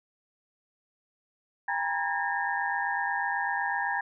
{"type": "tone cluster", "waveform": "sine", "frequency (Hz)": [801, 911, 959, 1643, 1812], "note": ["G5", "A#5", "A#5", "G#6", "A#6"], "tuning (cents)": [37, -40, 49, -19, -50], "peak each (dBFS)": [-32, -37, -34, -32, -33], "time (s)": [1.68, 4.01], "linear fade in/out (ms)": 5, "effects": []}